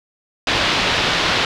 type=low-pass noise; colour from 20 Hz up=white; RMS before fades=-18 dBFS; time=0.47-1.45 s; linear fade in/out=2 ms; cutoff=4100 Hz; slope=24 dB/octave; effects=none